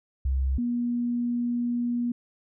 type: tone pair in turn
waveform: sine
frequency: 66.3 / 240.3 Hz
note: C2 / B3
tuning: +23 / -47 cents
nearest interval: octave + minor seventh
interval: 2230 cents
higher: second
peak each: -22 / -24 dBFS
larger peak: first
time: 0.25-0.58 / 0.58-2.12 s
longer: second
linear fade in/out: 5 ms
effects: none